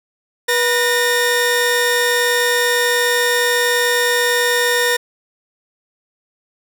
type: tone pair together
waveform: sawtooth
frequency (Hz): 485.7 / 1833.8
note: B4 / A#6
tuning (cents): -29 / -29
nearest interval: octave + major seventh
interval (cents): 2300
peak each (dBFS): -13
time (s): 0.48-4.97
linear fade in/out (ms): 10
effects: none